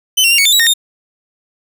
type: tone with pitch steps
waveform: sawtooth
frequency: 3040 / 2740 / 2786 / 2227 / 3555 / 3884 / 1843 / 3662 Hz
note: F#7 / F7 / F7 / C#7 / A7 / B7 / A#6 / A#7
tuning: +46 / -34 / -5 / +7 / +17 / -30 / -20 / -32 cents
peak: -5 dBFS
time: 0.17-0.738 s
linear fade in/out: 10 ms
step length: 71 ms
effects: none

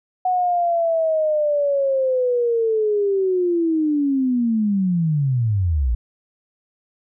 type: linear sweep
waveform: sine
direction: down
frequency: 740 to 54.1 Hz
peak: -16 dBFS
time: 0.25-5.95 s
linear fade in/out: 5 ms
effects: none

